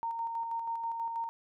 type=tone with tremolo; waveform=sine; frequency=920 Hz; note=A#5; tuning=23 cents flat; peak=-31 dBFS; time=0.03-1.29 s; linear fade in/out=0 ms; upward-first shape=square; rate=6.2 Hz; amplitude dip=35%; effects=none